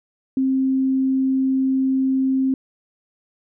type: tone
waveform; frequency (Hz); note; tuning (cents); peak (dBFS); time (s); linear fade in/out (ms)
sine; 264.6; C4; +20; -16; 0.37-2.54; 2
effects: none